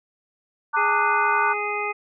sine chord, D major, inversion second, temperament equal with one note detuned, 902.1 / 1174.7 / 1480 Hz, A5 / D6 / F#6, +43 / 0 / 0 cents, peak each -23 dBFS, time 0.73-1.54 s, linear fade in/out 20 ms
harmonic tone, 414.8 Hz, G#4, 2 cents flat, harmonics 1 / 2 / 3 / 5 / 6, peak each -30 / -30 / -30 / -30 / -30 dBFS, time 0.76-1.93 s, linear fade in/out 20 ms
effects none

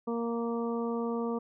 harmonic tone, 233.1 Hz, A#3, in tune, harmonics 1 / 2 / 3 / 4 / 5, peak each -32 / -33 / -43 / -42 / -42 dBFS, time 0.07-1.39 s, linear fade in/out 10 ms, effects none

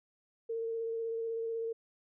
sine tone with vibrato, 455.4 Hz, A#4, 40 cents flat, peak -33 dBFS, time 0.49-1.73 s, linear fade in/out 10 ms, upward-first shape square, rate 16 Hz, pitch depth 12 cents each way, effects none

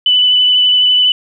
sine tone with vibrato, 2990 Hz, F#7, 17 cents sharp, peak -7 dBFS, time 0.06-1.12 s, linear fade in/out 2 ms, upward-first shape triangle, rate 12 Hz, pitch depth 15 cents each way, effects none

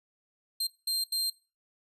sawtooth tone bursts at uneven times, 4173 Hz, C8, 5 cents flat, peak -25 dBFS, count 3, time 0.6-0.67 / 0.87-1.04 / 1.12-1.3 s, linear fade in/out 5 ms, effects noise-tail reverb RT60 0.3 s tail -20 dB re dry + resampled to 32000 Hz

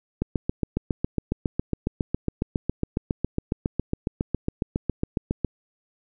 click train, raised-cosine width 3 ms, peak -10 dBFS, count 39, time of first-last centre 0.22-5.447 s, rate 7.27 Hz, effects none

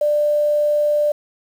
sine tone with quantisation, 593 Hz, D5, 17 cents sharp, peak -14 dBFS, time 0.01-1.12 s, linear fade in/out 5 ms, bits 7, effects none

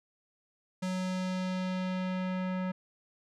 square tone with low-pass filter sweep, 185 Hz, F#3, in tune, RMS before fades -33 dBFS, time 0.82-2.72 s, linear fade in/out 10 ms, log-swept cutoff 7900 to 1900 Hz, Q 1, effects none

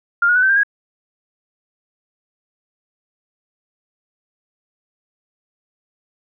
sine tone with pitch steps, 1400 / 1446 / 1493.6 / 1542.7 / 1593.4 / 1645.8 Hz, F6 / F#6 / F#6 / G6 / G6 / G#6, +4 / -40 / +16 / -28 / +28 / -16 cents, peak -11 dBFS, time 0.22-0.634 s, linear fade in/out 5 ms, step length 69 ms, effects none

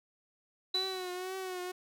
sine tone with exponential decay, 3970 Hz, B7, 8 cents sharp, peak -27 dBFS, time 0.74-1.3 s, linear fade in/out 5 ms, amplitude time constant 120 ms
sawtooth tone with vibrato, 370.1 Hz, F#4, in tune, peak -33 dBFS, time 0.74-1.72 s, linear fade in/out 10 ms, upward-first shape triangle, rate 2 Hz, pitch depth 57 cents each way
effects none

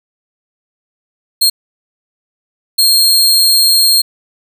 sawtooth tone bursts at uneven times, 4231 Hz, C8, 19 cents sharp, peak -4 dBFS, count 2, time 1.41-1.5 / 2.78-4.02 s, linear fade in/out 10 ms, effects none

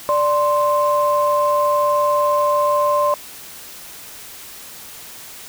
sine tone pair together, 587.3 / 1046.5 Hz, D5 / C6, 0 / 0 cents, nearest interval minor seventh, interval 1000 cents, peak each -16 dBFS, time 0.09-3.14 s, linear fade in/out 0 ms, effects tanh soft clip ceiling -6 dBFS + white hiss -37 dBFS RMS until 5.48 s

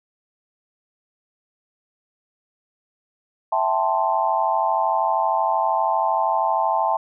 sine chord, A minor seventh, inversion second, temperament equal with one note detuned, 659.3 / 787.2 / 880 / 1046.5 Hz, E5 / G5 / A5 / C6, 0 / +7 / 0 / 0 cents, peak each -24 / -24 / -21 / -25 dBFS, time 3.52-6.97 s, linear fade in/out 5 ms, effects none

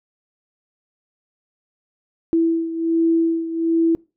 sine beating tone pair, 329.6 / 330.9 Hz, E4 / E4, 0 / +7 cents, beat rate 1.3 Hz, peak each -17 / -22 dBFS, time 2.33-3.95 s, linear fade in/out 0 ms, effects noise-tail reverb RT60 0.3 s tail -25 dB re dry

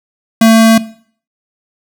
square tone, 224.8 Hz, A3, 37 cents sharp, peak -4 dBFS, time 0.41-0.78 s, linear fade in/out 5 ms, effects noise-tail reverb RT60 0.5 s tail -17 dB re dry

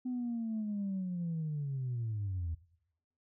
sine linear sweep, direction down, 254.3 to 78.9 Hz, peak -32 dBFS, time 0.05-2.55 s, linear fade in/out 10 ms, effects noise-tail reverb RT60 0.8 s tail -21 dB re dry + tanh soft clip ceiling -30 dBFS

